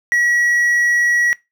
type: tone with hard clipping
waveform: triangle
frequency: 1922 Hz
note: B6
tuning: 48 cents flat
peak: -13 dBFS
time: 0.12-1.33 s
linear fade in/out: 0 ms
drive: 6 dB
effects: noise-tail reverb RT60 0.2 s tail -21 dB re dry